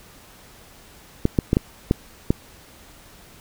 clicks, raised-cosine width 3 ms, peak -3 dBFS, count 6, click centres 1.254 / 1.388 / 1.531 / 1.569 / 1.911 / 2.305 s, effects pink hiss -48 dBFS RMS until 3.4 s

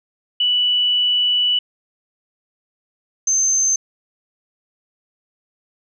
sine tone pair in turn, 2960 / 6259 Hz, F#7 / G8, 0 / -4 cents, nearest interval octave + minor second, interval 1296 cents, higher second, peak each -14 dBFS, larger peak neither, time 0.4-1.59 / 3.27-3.76 s, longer first, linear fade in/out 5 ms, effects none

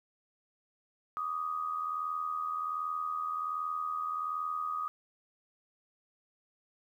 sine tone pair together, 1163.2 / 1244.5 Hz, D6 / D#6, -17 / 0 cents, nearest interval minor second, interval 117 cents, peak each -39 / -33 dBFS, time 1.17-4.88 s, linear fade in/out 0 ms, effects 11-bit

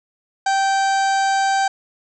harmonic tone with a mistuned harmonic, 780 Hz, G5, 9 cents flat, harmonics 1 / 2 / 3 / 4 / 5 / 6 / 7 / 8 / 9 / 10, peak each -16 / -23 / -35 / -36 / -36 / -32 / -45 / -36 / -36 / -37 dBFS, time 0.46-1.68 s, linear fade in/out 5 ms, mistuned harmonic 5, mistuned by -32 cents, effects none

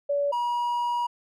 sine / triangle tone pair in turn, 571 / 960.3 Hz, D5 / B5, -49 / -49 cents, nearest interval major sixth, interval 900 cents, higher second, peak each -22 dBFS, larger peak neither, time 0.09-0.32 / 0.32-1.07 s, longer second, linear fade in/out 10 ms, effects none

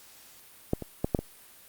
clicks, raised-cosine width 2 ms, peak -11 / -22 / -12 / -9 / -17 dBFS, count 5, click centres 0.734 / 0.823 / 1.045 / 1.148 / 1.19 s, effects white hiss -53 dBFS RMS until 1.68 s + Opus 48 kbps

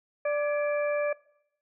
harmonic tone with a mistuned harmonic, 587.3 Hz, D5, in tune, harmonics 1 / 2 / 3 / 4, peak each -25 / -38 / -38 / -39 dBFS, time 0.25-1.13 s, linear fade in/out 5 ms, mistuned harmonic 3, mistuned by -67 cents, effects noise-tail reverb RT60 0.8 s tail -22 dB re dry

